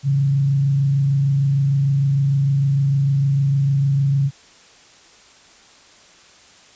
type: tone with frequency modulation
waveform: sine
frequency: 138.59 Hz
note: C#3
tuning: in tune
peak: -14 dBFS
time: 0.03-4.31 s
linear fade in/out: 50 ms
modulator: 26.6 Hz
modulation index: 0.29
effects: white hiss -48 dBFS RMS until 6.75 s + resampled to 16000 Hz